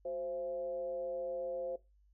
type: tone with frequency modulation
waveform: sine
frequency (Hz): 523.3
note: C5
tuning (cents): 0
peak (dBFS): -36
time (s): 0.05-1.76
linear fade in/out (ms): 5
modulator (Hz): 154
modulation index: 0.59
effects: noise-tail reverb RT60 0.2 s tail -17 dB re dry + added 50 Hz sine -64 dBFS peak until 2.13 s